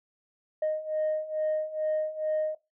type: beating tone pair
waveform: sine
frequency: 618 / 620.3 Hz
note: D#5 / D#5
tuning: -12 / -5 cents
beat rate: 2.3 Hz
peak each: -30 / -27 dBFS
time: 0.62-2.55 s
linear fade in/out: 5 ms
effects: noise-tail reverb RT60 0.2 s tail -18 dB re dry + tanh soft clip ceiling -22 dBFS